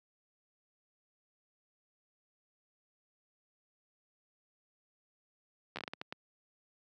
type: slowing click train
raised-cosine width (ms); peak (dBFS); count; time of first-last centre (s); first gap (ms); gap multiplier
0.3; -23; 9; 5.76-6.125; 11; 1.39
effects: high-pass 150 Hz 12 dB/octave

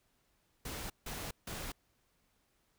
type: noise bursts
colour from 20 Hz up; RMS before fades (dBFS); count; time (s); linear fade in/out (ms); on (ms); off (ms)
pink; -42; 3; 0.65-1.72; 5; 250; 160
effects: pink hiss -75 dBFS RMS until 2.78 s

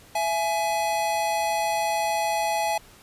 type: tone pair together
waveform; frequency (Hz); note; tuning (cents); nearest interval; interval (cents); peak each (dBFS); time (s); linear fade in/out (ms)
square; 666.7 / 840; E5 / G#5; +19 / +19; major third; 400; -28 / -25; 0.15-2.78; 5
effects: pink hiss -51 dBFS RMS until 3.02 s + resampled to 32000 Hz

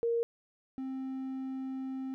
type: tone pair in turn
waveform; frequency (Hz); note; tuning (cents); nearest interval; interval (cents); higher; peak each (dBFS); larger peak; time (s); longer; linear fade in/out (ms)
sine / triangle; 466.2 / 263.8; A#4 / C4; 0 / +14; minor seventh; 986; first; -27 / -33; first; 0.03-0.23 / 0.78-2.14; second; 0
effects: none

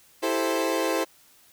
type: chord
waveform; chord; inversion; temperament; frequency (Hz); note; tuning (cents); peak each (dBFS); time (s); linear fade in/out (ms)
30% pulse; A minor seventh; second; equal; 329.6 / 392 / 440 / 523.3; E4 / G4 / A4 / C5; 0 / 0 / 0 / 0; -25 / -29 / -28 / -25; 0.22-1.05; 20
effects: white hiss -57 dBFS RMS until 1.52 s

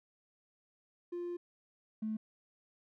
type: tone pair in turn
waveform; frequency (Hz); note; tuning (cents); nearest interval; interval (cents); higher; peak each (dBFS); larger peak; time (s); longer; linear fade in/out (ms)
triangle; 349.6 / 217.5; F4 / A3; +2 / -20; minor sixth; 822; first; -34 / -30; second; 1.12-1.37 / 2.02-2.17; first; 10
effects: tanh soft clip ceiling -32 dBFS

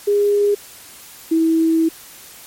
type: tone pair in turn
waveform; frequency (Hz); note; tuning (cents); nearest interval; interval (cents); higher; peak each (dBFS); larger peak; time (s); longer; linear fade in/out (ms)
sine; 409.1 / 324.7; G#4 / E4; -26 / -26; major third; 400; first; -12; neither; 0.07-0.55 / 1.31-1.89; second; 10
effects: white hiss -40 dBFS RMS until 2.46 s + MP3 64 kbps

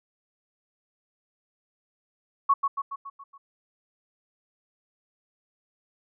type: tone with echo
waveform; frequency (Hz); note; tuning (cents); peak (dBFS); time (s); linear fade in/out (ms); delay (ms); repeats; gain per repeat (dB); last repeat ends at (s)
sine; 1108.7; C#6; 0; -16; 2.49-2.54; 10; 140; 6; -5; 3.38
effects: none

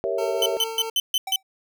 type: chord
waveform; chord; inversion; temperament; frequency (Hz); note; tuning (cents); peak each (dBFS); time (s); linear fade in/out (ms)
sine; G diminished seventh; none; equal; 392 / 466.2 / 554.4 / 659.3; G4 / Bb4 / Db5 / Fb5; 0 / 0 / 0 / 0; -28; 0.04-0.57; 0
type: tone with tremolo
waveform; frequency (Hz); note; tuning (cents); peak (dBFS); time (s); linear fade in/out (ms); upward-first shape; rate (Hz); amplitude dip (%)
25% pulse; 450; A4; +39; -24; 0.18-0.9; 5; triangle; 4.6; 45
type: tone bursts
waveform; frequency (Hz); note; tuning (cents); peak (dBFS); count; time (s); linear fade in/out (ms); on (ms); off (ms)
40% pulse; 3052; G7; -47; -18; 6; 0.42-1.36; 2; 40; 140
type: tone with exponential decay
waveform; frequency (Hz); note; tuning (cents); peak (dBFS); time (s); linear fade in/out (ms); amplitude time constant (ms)
square; 768; G5; -36; -27; 1.27-1.43; 5; 33
effects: none

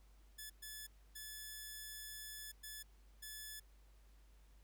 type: tone bursts at uneven times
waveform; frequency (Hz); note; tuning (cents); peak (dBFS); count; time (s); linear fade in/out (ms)
5% pulse; 1727; A6; -33; -37; 5; 0.38-0.5 / 0.62-0.87 / 1.15-2.52 / 2.63-2.83 / 3.22-3.6; 10
effects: added 50 Hz sine -62 dBFS peak until 4.63 s + pink hiss -74 dBFS RMS until 4.63 s

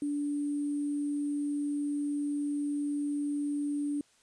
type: tone with sample-and-hold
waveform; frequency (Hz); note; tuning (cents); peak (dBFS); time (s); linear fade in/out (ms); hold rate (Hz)
sine; 290; D4; -22; -29; 0.02-4.01; 2; 8820
effects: white hiss -65 dBFS RMS until 4.22 s + resampled to 22050 Hz

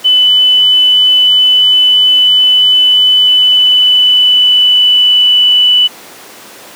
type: tone with pitch glide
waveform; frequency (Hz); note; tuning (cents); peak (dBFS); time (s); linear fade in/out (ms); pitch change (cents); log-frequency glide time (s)
sine; 3001 to 2977; F#7 to F#7; +24 to +10; -4; 0.04-5.88; 20; -14; 3.02-5.41
effects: pink hiss -32 dBFS RMS until 6.75 s + high-pass 300 Hz 12 dB/octave

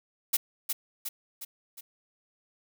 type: noise with echo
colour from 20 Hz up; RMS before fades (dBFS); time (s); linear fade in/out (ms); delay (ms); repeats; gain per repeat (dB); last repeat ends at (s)
blue; -24; 0.33-0.37; 10; 360; 4; -5; 1.81
effects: none

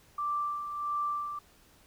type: tone with tremolo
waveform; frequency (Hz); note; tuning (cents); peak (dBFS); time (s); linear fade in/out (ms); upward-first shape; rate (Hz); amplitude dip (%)
sine; 1174.7; D6; 0; -28; 0.18-1.39; 5; sine; 1.5; 55
effects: pink hiss -61 dBFS RMS until 1.86 s

